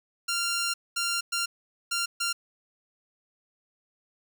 10% pulse tone bursts at uneven times, 1387 Hz, F6, 12 cents flat, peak -18 dBFS, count 5, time 0.28-0.74 / 0.96-1.21 / 1.32-1.46 / 1.91-2.06 / 2.2-2.33 s, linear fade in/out 10 ms, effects none

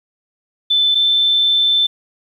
sine tone pair in turn, 3520 / 3538 Hz, A7 / A7, 0 / +9 cents, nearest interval unison, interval 9 cents, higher second, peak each -11 dBFS, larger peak neither, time 0.7-0.95 / 0.95-1.87 s, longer second, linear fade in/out 10 ms, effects 8-bit

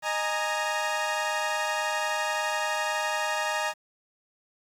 20% pulse chord, D# suspended fourth, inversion none, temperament equal with one note detuned, 617.6 / 830.6 / 932.3 Hz, D#5 / G#5 / A#5, -13 / 0 / 0 cents, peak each -26 dBFS, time 0.02-3.74 s, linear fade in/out 50 ms, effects low-pass 9000 Hz 12 dB/octave + 9-bit

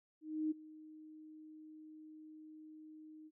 sine tone with ADSR envelope, 310.6 Hz, D#4, 3 cents flat, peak -32 dBFS, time 0.21-3.31 s, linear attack 300 ms, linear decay 15 ms, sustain -20 dB, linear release 45 ms, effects none

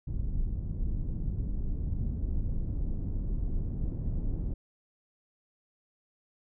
brown noise with low-pass filter sweep, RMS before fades -31 dBFS, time 0.07-4.54 s, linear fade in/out 10 ms, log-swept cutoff 200 to 300 Hz, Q 0.72, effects none

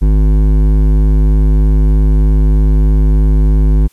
sine tone with hard clipping, 51.6 Hz, G#1, 10 cents flat, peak -8 dBFS, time 0.01-3.88 s, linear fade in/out 20 ms, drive 12 dB, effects white hiss -52 dBFS RMS until 3.92 s + resampled to 32000 Hz

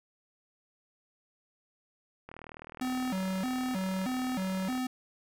click train, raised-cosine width 0.5 ms, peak -29 dBFS, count 99, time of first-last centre 2.29-4.777 s, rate 39.4 Hz
square tone with vibrato, 219.4 Hz, A3, 5 cents flat, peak -31 dBFS, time 2.81-4.87 s, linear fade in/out 5 ms, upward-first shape square, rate 1.6 Hz, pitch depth 260 cents each way
effects none

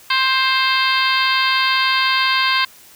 harmonic tone, 526 Hz, C5, 9 cents sharp, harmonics 2 / 3 / 4 / 5 / 6 / 7 / 8 / 9, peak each -19 / -21 / -22 / -23 / -24 / -24 / -25 / -26 dBFS, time 0.1-2.65 s, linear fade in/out 5 ms, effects white hiss -45 dBFS RMS until 2.95 s

